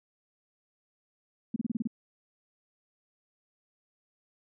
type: tone bursts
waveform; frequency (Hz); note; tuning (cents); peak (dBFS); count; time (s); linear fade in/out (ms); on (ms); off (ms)
sine; 227.7; A#3; -40; -26; 7; 1.54-1.874; 5; 22; 30
effects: none